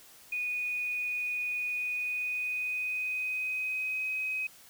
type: tone with pitch glide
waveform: sine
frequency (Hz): 2472 to 2527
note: D#7 to D#7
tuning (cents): -12 to +26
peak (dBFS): -30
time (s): 0.32-4.47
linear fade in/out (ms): 5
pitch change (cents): +38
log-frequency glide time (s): 1.71-4.1
effects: white hiss -55 dBFS RMS until 4.69 s